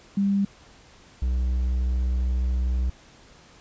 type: tone pair in turn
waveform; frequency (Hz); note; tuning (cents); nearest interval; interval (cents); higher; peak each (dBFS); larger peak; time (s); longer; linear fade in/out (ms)
sine / triangle; 198.7 / 62.59; G3 / B1; +24 / +24; octave + minor sixth; 2000; first; -19; neither; 0.17-0.45 / 1.22-2.9; second; 5
effects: pink hiss -52 dBFS RMS until 3.6 s + resampled to 16000 Hz

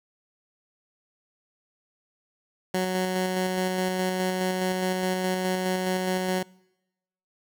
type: tone with tremolo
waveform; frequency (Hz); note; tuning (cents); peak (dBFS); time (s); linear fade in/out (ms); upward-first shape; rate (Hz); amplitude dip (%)
15% pulse; 185; F#3; 0; -17; 2.74-6.43; 5; square; 4.8; 25
effects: noise-tail reverb RT60 0.9 s tail -24 dB re dry

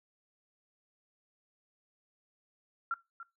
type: tone with echo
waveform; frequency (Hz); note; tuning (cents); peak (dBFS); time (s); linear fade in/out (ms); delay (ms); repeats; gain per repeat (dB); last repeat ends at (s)
sine; 1369; F6; -35; -29; 2.91-2.94; 2; 290; 1; -13; 3.23
effects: noise-tail reverb RT60 0.2 s tail -18 dB re dry

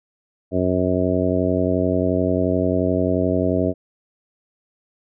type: harmonic tone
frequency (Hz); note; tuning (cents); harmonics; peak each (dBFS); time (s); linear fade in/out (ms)
91.4; F#2; -21; 1 / 2 / 3 / 4 / 5 / 6 / 7; -25 / -25 / -22 / -25 / -26 / -27 / -24; 0.51-3.74; 50
effects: none

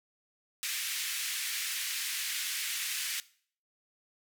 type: band-pass noise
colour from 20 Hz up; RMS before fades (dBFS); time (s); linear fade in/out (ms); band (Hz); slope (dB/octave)
pink; -35; 0.63-3.2; 0; 1900 to 16000; 24
effects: noise-tail reverb RT60 0.5 s tail -19 dB re dry

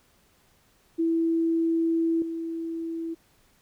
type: tone with level steps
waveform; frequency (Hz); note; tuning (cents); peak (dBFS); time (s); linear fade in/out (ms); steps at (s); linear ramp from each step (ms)
sine; 329.6; E4; 0; -21 / -29; 0.98-3.15; 20; 2.22; 2
effects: pink hiss -63 dBFS RMS until 3.61 s

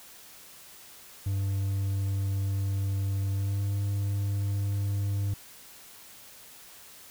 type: tone with pitch glide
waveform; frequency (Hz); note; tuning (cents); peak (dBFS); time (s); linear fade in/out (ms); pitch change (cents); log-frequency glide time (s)
triangle; 98 to 100.12; G2 to G2; 0 to +37; -24; 1.26-5.34; 5; +37; 3.33-3.62
effects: white hiss -50 dBFS RMS until 7.1 s

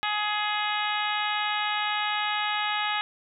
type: harmonic tone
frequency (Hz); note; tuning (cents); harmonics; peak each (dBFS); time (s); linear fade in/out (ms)
419.5; G#4; +17; 2 / 3 / 4 / 5 / 6 / 7 / 8 / 9; -30 / -32 / -33 / -34 / -35 / -35 / -36 / -37; 0.03-3.01; 0
effects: none

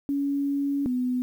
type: tone pair in turn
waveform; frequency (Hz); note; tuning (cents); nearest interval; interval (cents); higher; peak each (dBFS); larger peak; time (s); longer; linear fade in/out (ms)
sine; 281.2 / 250.5; C#4 / B3; +25 / +25; major second; 200; first; -23; neither; 0.09-0.86 / 0.86-1.22; first; 0
effects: 9-bit

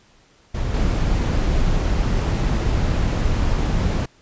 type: noise with level steps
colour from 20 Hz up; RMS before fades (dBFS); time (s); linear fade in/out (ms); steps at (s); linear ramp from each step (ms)
brown; -23 / -19; 0.54-4.06; 10; 0.74; 2
effects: pink hiss -55 dBFS RMS until 4.21 s + resampled to 16000 Hz

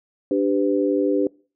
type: chord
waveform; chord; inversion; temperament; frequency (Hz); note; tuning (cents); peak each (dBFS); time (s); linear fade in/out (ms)
sine; G major; second; equal with one note detuned; 293.7 / 392 / 503.7; D4 / G4 / B4; 0 / 0 / +34; -20 / -22 / -23; 0.31-1.27; 2
effects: noise-tail reverb RT60 0.4 s tail -24 dB re dry

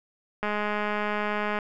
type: click train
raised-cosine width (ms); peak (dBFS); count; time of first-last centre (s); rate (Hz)
0.5; -14; 243; 0.43-1.588; 209
effects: none

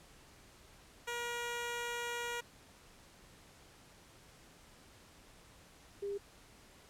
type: tone pair in turn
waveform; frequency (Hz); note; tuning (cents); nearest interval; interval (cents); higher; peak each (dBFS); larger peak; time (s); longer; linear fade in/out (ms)
10% pulse / sine; 476.8 / 401.8; A#4 / G4; +39 / +43; minor third; 296; first; -29 / -36; first; 1.07-2.41 / 6.02-6.18; first; 10
effects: pink hiss -60 dBFS RMS until 6.89 s + low-pass 11000 Hz 12 dB/octave

